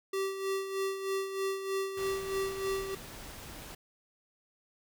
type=tone with tremolo; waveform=square; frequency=387.6 Hz; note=G4; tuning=20 cents flat; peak=-30 dBFS; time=0.13-2.95 s; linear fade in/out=5 ms; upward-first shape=sine; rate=3.2 Hz; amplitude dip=60%
type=noise; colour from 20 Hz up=pink; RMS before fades=-46 dBFS; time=1.97-3.75 s; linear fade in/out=5 ms
effects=none